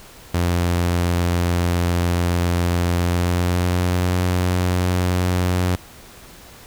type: tone with pitch glide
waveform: sawtooth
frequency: 87.2 to 90.28 Hz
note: F2 to F#2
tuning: -2 to -42 cents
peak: -13 dBFS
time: 0.34-5.76 s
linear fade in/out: 5 ms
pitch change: +60 cents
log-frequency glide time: 2.97-4.09 s
effects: pink hiss -43 dBFS RMS until 6.66 s